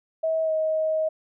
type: tone with pitch glide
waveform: sine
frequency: 643 to 630.5 Hz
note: E5 to D#5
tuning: -43 to +23 cents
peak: -21 dBFS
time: 0.23-1.09 s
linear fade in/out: 10 ms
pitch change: -34 cents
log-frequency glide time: 0.43-0.52 s
effects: none